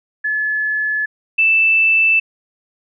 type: tone pair in turn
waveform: sine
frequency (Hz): 1718 / 2646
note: A6 / E7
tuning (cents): -42 / +6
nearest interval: perfect fifth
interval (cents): 748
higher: second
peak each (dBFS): -16 / -10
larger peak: second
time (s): 0.24-1.06 / 1.38-2.2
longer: neither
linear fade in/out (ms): 10
effects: none